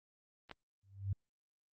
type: clicks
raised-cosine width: 0.3 ms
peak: -37 / -29 dBFS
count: 2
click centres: 0.496 / 0.513 s
type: tone with exponential growth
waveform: sine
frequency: 98 Hz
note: G2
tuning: in tune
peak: -30 dBFS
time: 0.83-1.13 s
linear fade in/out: 5 ms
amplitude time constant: 64 ms
effects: Opus 32 kbps